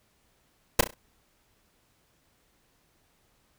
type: noise with echo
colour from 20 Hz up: pink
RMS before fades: -17 dBFS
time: 0.79-0.81 s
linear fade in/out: 5 ms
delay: 33 ms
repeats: 4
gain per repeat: -9 dB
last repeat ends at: 0.942 s
effects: pink hiss -68 dBFS RMS until 3.58 s